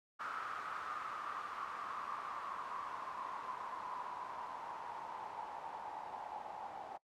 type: noise with low-pass filter sweep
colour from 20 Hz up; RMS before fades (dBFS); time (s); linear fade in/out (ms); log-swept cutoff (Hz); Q
blue; -45; 0.19-6.98; 20; 1300 to 810; 7.4
effects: noise-tail reverb RT60 0.1 s tail -22 dB re dry